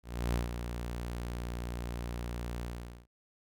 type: tone with ADSR envelope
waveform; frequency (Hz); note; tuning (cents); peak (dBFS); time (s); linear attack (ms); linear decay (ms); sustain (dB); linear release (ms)
sawtooth; 59.4; A#1; +33; -24; 0.03-3.07; 310; 140; -8; 450
effects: none